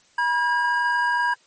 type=tone pair together; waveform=triangle; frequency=967.1 / 1624 Hz; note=B5 / G#6; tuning=-37 / -39 cents; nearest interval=major sixth; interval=898 cents; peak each=-20 dBFS; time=0.18-1.34 s; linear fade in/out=5 ms; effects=white hiss -58 dBFS RMS until 1.46 s + MP3 32 kbps